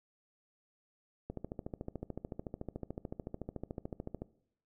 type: click train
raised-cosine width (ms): 2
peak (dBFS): -26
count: 41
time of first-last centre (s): 1.3-4.22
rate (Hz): 13.7
effects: noise-tail reverb RT60 0.7 s tail -20 dB re dry